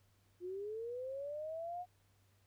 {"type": "linear sweep", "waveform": "sine", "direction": "up", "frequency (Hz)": [348, 728], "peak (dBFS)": -40, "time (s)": [0.4, 1.86], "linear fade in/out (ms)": 50, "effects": ["added 98 Hz sine -70 dBFS peak until 2.46 s", "pink hiss -75 dBFS RMS until 2.46 s"]}